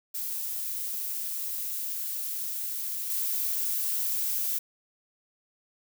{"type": "noise with level steps", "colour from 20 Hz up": "violet", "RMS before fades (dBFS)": [-33, -29], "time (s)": [0.14, 4.59], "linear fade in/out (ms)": 10, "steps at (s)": 3.1, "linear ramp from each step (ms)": 2, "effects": []}